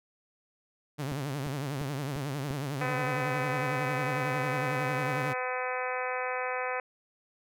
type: tone with vibrato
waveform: sawtooth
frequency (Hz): 140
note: C#3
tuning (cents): +18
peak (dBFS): -28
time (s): 0.98-5.34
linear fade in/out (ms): 20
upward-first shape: triangle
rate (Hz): 11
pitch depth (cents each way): 160
type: click train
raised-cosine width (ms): 3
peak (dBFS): -26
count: 5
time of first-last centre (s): 1.12-2.509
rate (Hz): 2.88
type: harmonic tone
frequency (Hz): 253.3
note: B3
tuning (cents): +44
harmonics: 2 / 3 / 4 / 5 / 6 / 7 / 8 / 9 / 10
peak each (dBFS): -35 / -37 / -38 / -39 / -40 / -40 / -41 / -42 / -42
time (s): 2.81-6.8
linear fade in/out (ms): 2
effects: none